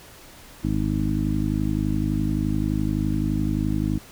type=harmonic tone with a mistuned harmonic; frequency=51.7 Hz; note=G#1; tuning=7 cents flat; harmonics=1 / 2 / 3 / 4 / 5 / 6; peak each=-28 / -28 / -28 / -28 / -28 / -28 dBFS; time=0.63-3.99 s; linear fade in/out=20 ms; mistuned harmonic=1; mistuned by=-32 cents; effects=pink hiss -46 dBFS RMS until 4.11 s